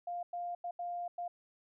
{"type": "tone bursts at uneven times", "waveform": "sine", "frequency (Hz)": 701, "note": "F5", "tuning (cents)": 6, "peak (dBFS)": -36, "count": 5, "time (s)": [[0.07, 0.23], [0.33, 0.55], [0.64, 0.71], [0.79, 1.08], [1.18, 1.28]], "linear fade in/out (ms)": 5, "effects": []}